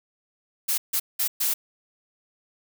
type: noise bursts at uneven times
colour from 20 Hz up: blue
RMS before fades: -24 dBFS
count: 4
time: 0.68-0.78 / 0.93-1 / 1.19-1.28 / 1.4-1.54 s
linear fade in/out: 10 ms
effects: none